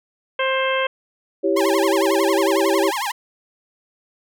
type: harmonic tone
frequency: 528 Hz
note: C5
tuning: 16 cents sharp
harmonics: 1 / 2 / 3 / 4 / 5 / 6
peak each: -21 / -24 / -26 / -27 / -28 / -29 dBFS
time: 0.39-0.87 s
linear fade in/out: 5 ms
type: chord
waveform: sine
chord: C# diminished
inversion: first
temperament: equal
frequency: 329.6 / 392 / 554.4 Hz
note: E4 / G4 / C#5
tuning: 0 / 0 / 0 cents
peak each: -21 / -19 / -21 dBFS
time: 1.43-2.91 s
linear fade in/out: 20 ms
type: tone with vibrato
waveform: sawtooth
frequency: 932.3 Hz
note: A#5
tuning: in tune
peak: -18 dBFS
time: 1.56-3.12 s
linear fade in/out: 10 ms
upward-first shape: sine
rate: 11 Hz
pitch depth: 280 cents each way
effects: none